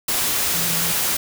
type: tone in noise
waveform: sine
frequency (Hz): 168.6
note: E3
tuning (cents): +39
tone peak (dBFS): -30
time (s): 0.54-0.92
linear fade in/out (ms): 5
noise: white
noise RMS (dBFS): -21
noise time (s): 0.08-1.17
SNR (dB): -12
effects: none